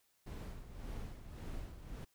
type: noise with tremolo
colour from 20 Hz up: brown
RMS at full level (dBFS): -43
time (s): 0.26-2.05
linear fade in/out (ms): 10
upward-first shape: sine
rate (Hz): 1.8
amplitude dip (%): 65
effects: white hiss -75 dBFS RMS until 2.14 s